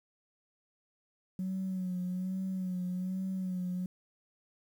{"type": "tone with vibrato", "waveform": "sine", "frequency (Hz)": 185, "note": "F#3", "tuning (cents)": 0, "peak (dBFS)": -31, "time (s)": [1.39, 3.86], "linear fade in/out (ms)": 2, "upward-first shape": "sine", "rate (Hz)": 1.2, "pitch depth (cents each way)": 43, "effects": ["tanh soft clip ceiling -28 dBFS", "10-bit"]}